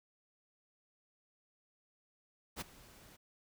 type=noise with ADSR envelope; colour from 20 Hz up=pink; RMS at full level=-38 dBFS; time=2.56-3.17 s; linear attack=51 ms; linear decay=14 ms; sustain=-21 dB; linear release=18 ms; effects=none